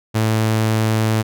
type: tone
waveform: sawtooth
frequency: 110 Hz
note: A2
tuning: in tune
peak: -11 dBFS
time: 0.14-1.23 s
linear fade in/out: 20 ms
effects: none

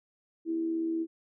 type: tone with amplitude modulation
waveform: sine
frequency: 328.1 Hz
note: E4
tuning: 8 cents flat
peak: -26 dBFS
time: 0.45-1.07 s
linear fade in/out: 50 ms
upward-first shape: sine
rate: 76.2 Hz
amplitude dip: 40%
effects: none

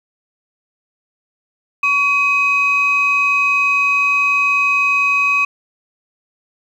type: tone pair together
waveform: sine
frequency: 1125.2 / 2526 Hz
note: C#6 / D#7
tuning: +26 / +26 cents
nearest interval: octave + major second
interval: 1400 cents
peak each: -17 / -12 dBFS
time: 1.83-5.45 s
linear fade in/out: 5 ms
effects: tanh soft clip ceiling -7 dBFS + 8-bit

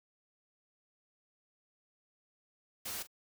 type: noise with echo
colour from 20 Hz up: white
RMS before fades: -40 dBFS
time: 2.85-3.03 s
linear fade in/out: 10 ms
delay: 42 ms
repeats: 1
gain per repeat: -15 dB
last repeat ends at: 3.072 s
effects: none

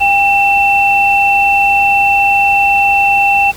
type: tone pair together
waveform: sine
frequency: 798.6 / 2686 Hz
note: G5 / E7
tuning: +32 / +32 cents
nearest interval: octave + major sixth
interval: 2100 cents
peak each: -10 dBFS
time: 0-3.52 s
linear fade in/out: 20 ms
effects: added 60 Hz sine -38 dBFS peak until 3.56 s + pink hiss -33 dBFS RMS until 3.56 s

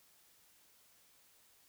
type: silence
effects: white hiss -67 dBFS RMS until 1.68 s

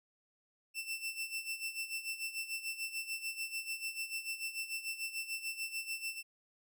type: tone with tremolo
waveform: sawtooth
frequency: 2676 Hz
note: E7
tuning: 25 cents sharp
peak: -32 dBFS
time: 0.74-6.23 s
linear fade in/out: 50 ms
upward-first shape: sine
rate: 6.8 Hz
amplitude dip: 75%
effects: none

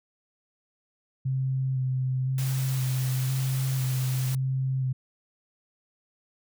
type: tone with vibrato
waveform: sine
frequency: 130.81 Hz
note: C3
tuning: in tune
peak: -24 dBFS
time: 1.25-4.93 s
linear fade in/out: 10 ms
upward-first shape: square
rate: 0.98 Hz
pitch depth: 16 cents each way
type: noise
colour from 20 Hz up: white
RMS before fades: -38 dBFS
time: 2.38-4.35 s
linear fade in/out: 2 ms
effects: none

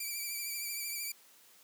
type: tone with vibrato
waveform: 5% pulse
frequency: 2337 Hz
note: D7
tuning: 9 cents flat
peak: -27 dBFS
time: 0-1.12 s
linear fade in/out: 5 ms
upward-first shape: triangle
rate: 13 Hz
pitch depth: 52 cents each way
effects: white hiss -61 dBFS RMS until 1.63 s + high-pass 200 Hz 12 dB/octave

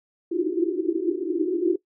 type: band-pass noise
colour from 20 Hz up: white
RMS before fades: -24 dBFS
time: 0.31-1.76 s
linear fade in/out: 5 ms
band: 320 to 370 Hz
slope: 96 dB/octave
effects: noise-tail reverb RT60 0.1 s tail -19 dB re dry

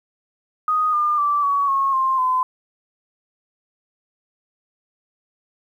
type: tone with pitch steps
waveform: sine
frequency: 1244.5 / 1204.2 / 1165.2 / 1127.5 / 1090.9 / 1055.6 / 1021.4 Hz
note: D#6 / D6 / D6 / C#6 / C#6 / C6 / C6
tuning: 0 / +43 / -14 / +29 / -28 / +15 / -42 cents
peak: -16 dBFS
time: 0.68-2.43 s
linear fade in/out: 2 ms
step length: 250 ms
effects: 9-bit

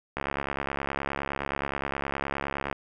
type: click train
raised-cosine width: 0.5 ms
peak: -14 dBFS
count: 179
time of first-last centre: 0.17-2.727 s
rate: 69.6 Hz
effects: none

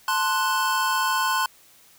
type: chord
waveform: square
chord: F# diminished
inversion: first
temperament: equal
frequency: 880 / 1046.5 / 1480 Hz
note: A5 / C6 / F#6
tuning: 0 / 0 / 0 cents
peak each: -28 / -24 / -27 dBFS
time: 0.08-1.46 s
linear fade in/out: 2 ms
effects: white hiss -54 dBFS RMS until 1.98 s

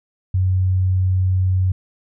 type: tone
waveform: sine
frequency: 93 Hz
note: F#2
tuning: 9 cents sharp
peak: -14 dBFS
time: 0.34-1.72 s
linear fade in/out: 5 ms
effects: none

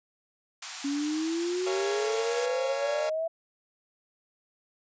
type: high-pass noise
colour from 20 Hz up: white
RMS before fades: -36 dBFS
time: 0.62-2.46 s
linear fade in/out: 5 ms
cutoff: 680 Hz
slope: 96 dB/octave
type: exponential sweep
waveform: sine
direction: up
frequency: 277.2 to 664 Hz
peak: -27 dBFS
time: 0.84-3.28 s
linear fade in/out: 10 ms
type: chord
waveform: sawtooth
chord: Bb minor seventh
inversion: none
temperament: equal with one note detuned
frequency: 466.2 / 554.4 / 683.7 / 830.6 Hz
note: Bb4 / Db5 / F5 / Ab5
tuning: 0 / 0 / -37 / 0 cents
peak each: -34 / -32 / -33 / -35 dBFS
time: 1.66-3.1 s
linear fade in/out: 10 ms
effects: resampled to 16000 Hz

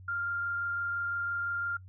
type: tone with frequency modulation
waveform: sine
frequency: 1396.9 Hz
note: F6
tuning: in tune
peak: -30 dBFS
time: 0.08-1.77 s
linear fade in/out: 5 ms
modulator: 25.9 Hz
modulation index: 0.41
effects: noise-tail reverb RT60 0.1 s tail -23 dB re dry + added 93 Hz sine -47 dBFS peak until 1.88 s

